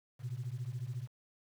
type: beating tone pair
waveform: sine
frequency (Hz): 116.54 / 130.54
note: A#2 / C3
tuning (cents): 0 / -4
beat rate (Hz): 14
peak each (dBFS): -39 / -39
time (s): 0.19-1.08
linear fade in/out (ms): 50
effects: tanh soft clip ceiling -31 dBFS + 10-bit